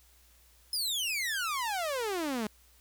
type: exponential sweep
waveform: sawtooth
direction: down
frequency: 5180 to 204.1 Hz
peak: -27 dBFS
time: 0.73-2.47 s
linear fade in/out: 2 ms
effects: added 60 Hz sine -62 dBFS peak until 2.8 s + white hiss -63 dBFS RMS until 2.8 s